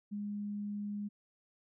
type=tone; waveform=sine; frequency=205.7 Hz; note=G#3; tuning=16 cents flat; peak=-36 dBFS; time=0.11-1.09 s; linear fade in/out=20 ms; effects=none